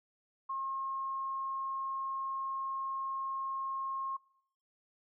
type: tone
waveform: sine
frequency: 1075 Hz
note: C6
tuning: 47 cents sharp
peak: -34 dBFS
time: 0.49-4.17 s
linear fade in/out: 10 ms
effects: noise-tail reverb RT60 0.7 s tail -23 dB re dry